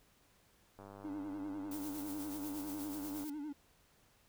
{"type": "click train", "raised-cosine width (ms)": 1, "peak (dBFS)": -38, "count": 245, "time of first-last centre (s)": [0.79, 3.24], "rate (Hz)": 99.6}
{"type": "tone with vibrato", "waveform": "triangle", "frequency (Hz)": 295.7, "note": "D4", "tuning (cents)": 12, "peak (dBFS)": -38, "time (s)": [1.04, 3.53], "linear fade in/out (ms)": 10, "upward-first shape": "sine", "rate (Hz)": 10, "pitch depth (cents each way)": 85}
{"type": "noise with tremolo", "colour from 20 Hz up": "blue", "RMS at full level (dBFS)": -48, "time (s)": [1.71, 3.3], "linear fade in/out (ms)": 5, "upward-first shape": "sine", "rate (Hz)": 8.3, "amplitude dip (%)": 45}
{"effects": ["pink hiss -69 dBFS RMS until 4.28 s"]}